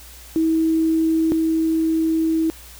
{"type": "tone pair in turn", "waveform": "sine", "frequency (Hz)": [322.3, 322.3], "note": ["E4", "E4"], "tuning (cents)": [-39, -39], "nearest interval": "unison", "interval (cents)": 0, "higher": "neither", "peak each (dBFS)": [-15, -16], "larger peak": "first", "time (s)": [[0.36, 1.32], [1.32, 2.5]], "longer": "second", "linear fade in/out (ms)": 0, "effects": ["added 60 Hz sine -43 dBFS peak until 2.79 s", "white hiss -43 dBFS RMS until 2.79 s"]}